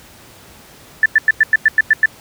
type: tone bursts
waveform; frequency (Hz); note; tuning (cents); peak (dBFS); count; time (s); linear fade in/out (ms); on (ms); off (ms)
sine; 1760; A6; 0; -6; 9; 1.03-2.058; 2; 28; 97
effects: pink hiss -42 dBFS RMS until 2.2 s + high-pass 60 Hz 12 dB/octave